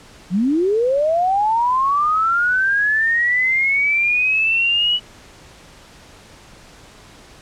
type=linear sweep; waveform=sine; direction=up; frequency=164.81 to 2960 Hz; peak=-14 dBFS; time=0.3-5 s; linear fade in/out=50 ms; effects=pink hiss -44 dBFS RMS until 7.41 s + low-pass 8000 Hz 12 dB/octave